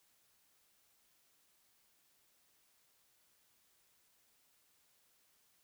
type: silence
effects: white hiss -73 dBFS RMS until 5.63 s

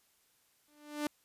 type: tone with exponential growth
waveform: sawtooth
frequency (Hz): 296.5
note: D4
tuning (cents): +17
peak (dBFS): -26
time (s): 0.68-1.07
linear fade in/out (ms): 2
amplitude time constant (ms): 83
effects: white hiss -71 dBFS RMS until 1.24 s + resampled to 32000 Hz

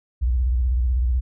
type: tone with vibrato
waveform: sine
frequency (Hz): 61.74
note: B1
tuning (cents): 0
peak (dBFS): -17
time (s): 0.21-1.21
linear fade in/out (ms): 20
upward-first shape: square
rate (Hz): 16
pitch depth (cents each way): 130
effects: none

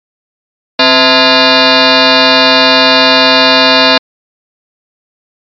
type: tone with frequency modulation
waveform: sine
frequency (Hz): 1661.2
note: G#6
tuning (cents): 0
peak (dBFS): -3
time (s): 0.79-3.98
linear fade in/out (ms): 5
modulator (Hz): 385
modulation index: 7.5
effects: MP3 64 kbps

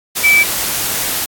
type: tone in noise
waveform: sine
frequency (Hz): 2313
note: D7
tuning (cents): -27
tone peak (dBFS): -7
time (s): 0.23-0.44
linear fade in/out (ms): 20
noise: white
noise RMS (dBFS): -18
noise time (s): 0.15-1.26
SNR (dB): +8
effects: AAC 64 kbps

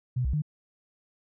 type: tone with pitch steps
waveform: sine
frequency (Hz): 125.4 / 63.9 / 150.7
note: B2 / C2 / D3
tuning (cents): +27 / -40 / +45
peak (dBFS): -24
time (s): 0.16-0.421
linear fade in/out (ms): 10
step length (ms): 87
effects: none

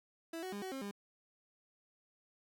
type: tone with pitch steps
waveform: 30% pulse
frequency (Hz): 329.7 / 372.3 / 203 / 376.6 / 267.8 / 201.9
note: E4 / F#4 / G#3 / F#4 / C4 / G#3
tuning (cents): 0 / +11 / -39 / +31 / +40 / -49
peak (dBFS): -38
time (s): 0.33-0.912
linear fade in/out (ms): 5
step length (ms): 97
effects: none

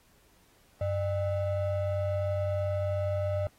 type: ring-modulated tone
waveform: triangle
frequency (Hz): 349.2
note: F4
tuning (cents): 0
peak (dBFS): -22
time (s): 0.81-3.47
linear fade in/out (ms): 2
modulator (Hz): 254
effects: pink hiss -64 dBFS RMS until 3.58 s + AAC 48 kbps

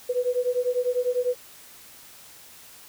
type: beating tone pair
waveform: sine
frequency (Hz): 490.4 / 500.4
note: B4 / B4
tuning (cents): -12 / +23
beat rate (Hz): 10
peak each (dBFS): -25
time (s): 0.09-1.35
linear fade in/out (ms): 10
effects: white hiss -48 dBFS RMS until 2.88 s

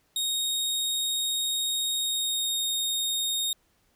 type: tone with pitch glide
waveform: sawtooth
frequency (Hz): 3734 to 3710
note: A#7 to A#7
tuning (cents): +2 to -9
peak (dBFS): -23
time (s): 0.16-3.53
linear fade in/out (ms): 2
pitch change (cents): -11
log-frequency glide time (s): 1.97-2.6
effects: pink hiss -68 dBFS RMS until 3.95 s

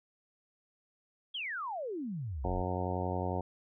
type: exponential sweep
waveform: sine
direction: down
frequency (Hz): 3394 to 30.87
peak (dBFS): -35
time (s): 1.34-2.62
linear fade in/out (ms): 10
type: harmonic tone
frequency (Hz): 91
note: F#2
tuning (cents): -28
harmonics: 1 / 2 / 3 / 4 / 5 / 6 / 7 / 8 / 9 / 10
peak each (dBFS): -36 / -40 / -42 / -41 / -42 / -41 / -44 / -40 / -45 / -42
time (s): 2.44-3.41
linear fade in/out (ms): 5
effects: none

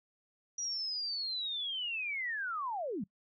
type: linear sweep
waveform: sine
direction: down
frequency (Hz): 5810 to 164.81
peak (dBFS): -34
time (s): 0.58-3.04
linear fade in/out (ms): 5
effects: noise-tail reverb RT60 0.1 s tail -24 dB re dry

